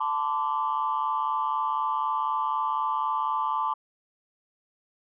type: tone cluster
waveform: sine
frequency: 879 / 1023 / 1163 Hz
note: A5 / C6 / D6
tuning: -2 / -39 / -17 cents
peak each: -28 dBFS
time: 0-3.74 s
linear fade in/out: 10 ms
effects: tanh soft clip ceiling -17 dBFS